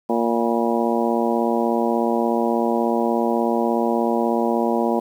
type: harmonic tone with a mistuned harmonic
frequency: 116.54 Hz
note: A#2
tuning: in tune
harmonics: 2 / 3 / 4 / 5 / 6 / 7 / 8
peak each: -22 / -24 / -25 / -26 / -27 / -27 / -28 dBFS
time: 0.09-5 s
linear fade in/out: 10 ms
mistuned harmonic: 8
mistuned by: +62 cents
effects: 8-bit